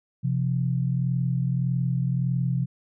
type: tone pair together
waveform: sine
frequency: 130 / 171.68 Hz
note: C3 / F3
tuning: -11 / -29 cents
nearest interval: perfect fourth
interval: 482 cents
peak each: -23 / -27 dBFS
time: 0.23-2.66 s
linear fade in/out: 20 ms
effects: none